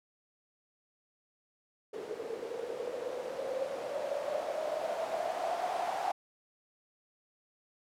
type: noise with low-pass filter sweep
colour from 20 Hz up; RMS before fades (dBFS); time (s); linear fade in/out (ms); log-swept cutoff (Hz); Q
violet; -36; 1.93-6.12; 10; 430 to 750; 9.6
effects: none